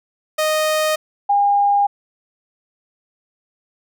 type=tone pair in turn; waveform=sawtooth / sine; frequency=620 / 810 Hz; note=D#5 / G#5; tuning=-6 / -43 cents; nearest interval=perfect fourth; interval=463 cents; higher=second; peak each=-12 dBFS; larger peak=neither; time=0.38-0.96 / 1.29-1.87 s; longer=neither; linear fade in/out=10 ms; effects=none